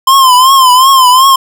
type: tone with vibrato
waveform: square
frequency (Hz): 1040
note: C6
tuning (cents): -11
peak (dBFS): -3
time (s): 0.07-1.36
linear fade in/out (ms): 5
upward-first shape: triangle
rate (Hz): 2.7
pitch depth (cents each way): 100
effects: none